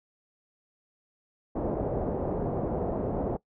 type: low-pass noise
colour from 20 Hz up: white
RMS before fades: -30 dBFS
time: 1.55-3.37 s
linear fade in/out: 10 ms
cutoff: 650 Hz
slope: 24 dB/octave
effects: noise-tail reverb RT60 0.1 s tail -20 dB re dry